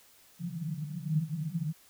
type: band-pass noise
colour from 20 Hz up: pink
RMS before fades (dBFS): -34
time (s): 0.39-1.73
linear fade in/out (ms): 20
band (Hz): 150 to 170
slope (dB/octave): 96
effects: white hiss -60 dBFS RMS until 1.89 s